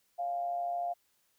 sine tone with amplitude modulation, 698.5 Hz, F5, in tune, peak -29 dBFS, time 0.18-0.94 s, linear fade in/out 20 ms, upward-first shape sine, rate 133 Hz, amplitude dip 45%, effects white hiss -73 dBFS RMS until 1.38 s

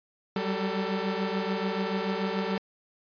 sawtooth tone cluster, 189.5 / 196.4 / 444.8 Hz, F#3 / G3 / A4, +42 / +4 / +19 cents, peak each -28 dBFS, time 0.36-2.58 s, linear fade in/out 2 ms, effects resampled to 11025 Hz

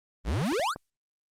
square exponential sweep, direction up, 43.59 to 1663 Hz, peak -26 dBFS, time 0.24-0.75 s, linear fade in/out 50 ms
clicks, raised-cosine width 1 ms, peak -24 dBFS, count 4, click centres 0.415 / 0.523 / 0.597 / 0.761 s
blue noise with exponential decay, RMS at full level -40 dBFS, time 0.46-0.9 s, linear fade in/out 1 ms, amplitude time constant 95 ms
effects low-pass 10000 Hz 12 dB/octave + Opus 24 kbps

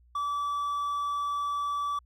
triangle tone, 1154 Hz, D6, 31 cents flat, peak -26 dBFS, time 0.15-1.99 s, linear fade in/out 5 ms, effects added 60 Hz sine -57 dBFS peak until 2.05 s

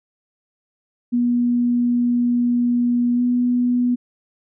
sine tone with pitch glide, 241.8 to 245.3 Hz, B3 to B3, -36 to -12 cents, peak -15 dBFS, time 1.12-3.96 s, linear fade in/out 20 ms, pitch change +24 cents, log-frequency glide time 3.15-3.21 s, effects none

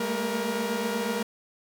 sawtooth tone cluster, 202.2 / 222 / 230.2 / 473.6 Hz, G#3 / A3 / A#3 / A#4, -46 / +16 / -22 / +27 cents, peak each -29 / -29 / -32 / -26 dBFS, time 0-1.23 s, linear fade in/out 5 ms, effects none

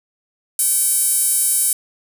sawtooth tone with high-pass filter, 770 Hz, G5, 31 cents flat, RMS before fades -17 dBFS, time 0.59-1.73 s, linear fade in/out 2 ms, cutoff 9700 Hz, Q 3.2, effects none

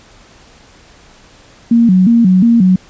sine tone with vibrato, 207.7 Hz, G#3, in tune, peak -5 dBFS, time 1.71-2.76 s, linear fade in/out 5 ms, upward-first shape square, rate 2.8 Hz, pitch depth 200 cents each way, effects pink hiss -43 dBFS RMS until 2.89 s + resampled to 16000 Hz

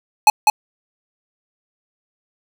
square tone with echo, 851 Hz, G#5, 42 cents sharp, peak -6 dBFS, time 0.27-0.3 s, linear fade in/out 2 ms, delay 200 ms, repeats 1, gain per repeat -3 dB, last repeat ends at 0.5 s, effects none

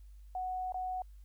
sine tone with dropouts, 740 Hz, F#5, in tune, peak -34 dBFS, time 0.35-1.02 s, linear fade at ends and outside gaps 2 ms, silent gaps 0.722-0.743 s, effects added 50 Hz sine -50 dBFS peak until 1.24 s + white hiss -75 dBFS RMS until 1.24 s

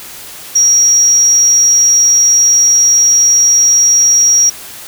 sine tone, 5680 Hz, F8, 28 cents sharp, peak -5 dBFS, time 0.55-4.5 s, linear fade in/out 10 ms, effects white hiss -30 dBFS RMS until 4.87 s

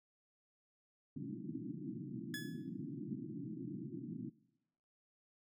white band-pass noise, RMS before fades -45 dBFS, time 1.16-4.3 s, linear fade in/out 5 ms, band 120 to 340 Hz, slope 96 dB/octave
sawtooth tone with exponential decay, 1702 Hz, G#6, 42 cents sharp, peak -36 dBFS, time 2.34-2.69 s, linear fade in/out 1 ms, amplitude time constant 75 ms
effects noise-tail reverb RT60 0.9 s tail -21 dB re dry

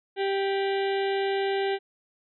harmonic tone with a mistuned harmonic, 392 Hz, G4, in tune, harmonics 1 / 2 / 4 / 5 / 6 / 7 / 8 / 9 / 10, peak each -25 / -31 / -37 / -39 / -41 / -42 / -43 / -44 / -45 dBFS, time 0.16-1.79 s, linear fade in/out 50 ms, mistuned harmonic 7, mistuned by +73 cents, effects none

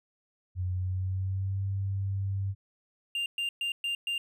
sine tone with pitch glide, 91.2 to 97.75 Hz, F#2 to G2, -24 to -4 cents, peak -28 dBFS, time 0.55-2.55 s, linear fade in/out 50 ms, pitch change +120 cents, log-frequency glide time 0.7-1.63 s
triangle tone bursts, 2794 Hz, F7, in tune, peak -27 dBFS, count 5, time 3.15-4.18 s, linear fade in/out 2 ms, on 110 ms, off 120 ms
effects none

